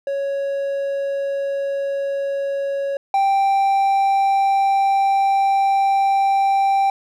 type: tone pair in turn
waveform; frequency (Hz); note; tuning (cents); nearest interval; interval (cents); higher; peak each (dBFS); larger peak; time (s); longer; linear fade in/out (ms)
triangle; 555 / 784.9; C#5 / G5; +2 / +2; tritone; 600; second; -18 / -12; second; 0.07-2.97 / 3.14-6.9; second; 2
effects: none